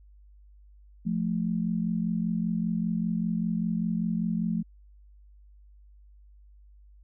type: tone pair together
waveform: sine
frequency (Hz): 174.61 / 219.7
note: F3 / A3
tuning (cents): 0 / -2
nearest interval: major third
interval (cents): 398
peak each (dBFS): -28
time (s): 1.05-4.63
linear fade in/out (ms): 20
effects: added 50 Hz sine -51 dBFS peak until 7.03 s